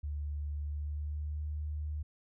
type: tone with pitch glide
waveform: sine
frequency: 73.4 to 75.38 Hz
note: D2 to D2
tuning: 0 to +46 cents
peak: -34 dBFS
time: 0.03-2.03 s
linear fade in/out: 10 ms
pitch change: +46 cents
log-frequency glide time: 0.6-1.46 s
effects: none